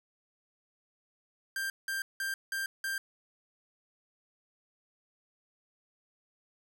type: tone bursts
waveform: 45% pulse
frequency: 1584 Hz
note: G6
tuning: 18 cents sharp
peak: -32 dBFS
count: 5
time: 1.56-2.98 s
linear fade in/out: 2 ms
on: 140 ms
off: 180 ms
effects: 12-bit